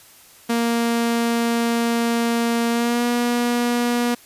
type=tone with pitch glide; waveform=sawtooth; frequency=233.4 to 240.5 Hz; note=A#3 to B3; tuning=+2 to -46 cents; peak=-14 dBFS; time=0.49-4.15 s; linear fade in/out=10 ms; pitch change=+52 cents; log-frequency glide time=2.7-3.04 s; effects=white hiss -48 dBFS RMS until 4.25 s + resampled to 32000 Hz